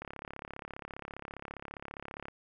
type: click train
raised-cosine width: 0.5 ms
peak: -26 dBFS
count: 80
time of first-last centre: 0.02-2.284 s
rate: 34.9 Hz
effects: none